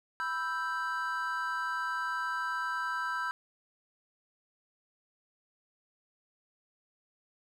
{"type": "chord", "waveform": "triangle", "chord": "E minor", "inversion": "second", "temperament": "equal", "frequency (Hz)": [987.8, 1318.5, 1568], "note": ["B5", "E6", "G6"], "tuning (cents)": [0, 0, 0], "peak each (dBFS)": [-35, -34, -33], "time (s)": [0.2, 3.31], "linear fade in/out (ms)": 0, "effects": []}